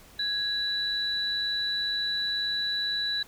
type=tone pair together; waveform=sine; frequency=1661.2 / 3951 Hz; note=G#6 / B7; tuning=0 / 0 cents; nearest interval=octave + minor third; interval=1500 cents; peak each=-33 / -27 dBFS; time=0.19-3.23 s; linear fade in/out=5 ms; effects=pink hiss -53 dBFS RMS until 3.27 s